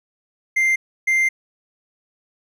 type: tone bursts at uneven times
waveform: triangle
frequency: 2093 Hz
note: C7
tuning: in tune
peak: -13 dBFS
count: 2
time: 0.56-0.76 / 1.07-1.29 s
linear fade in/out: 10 ms
effects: none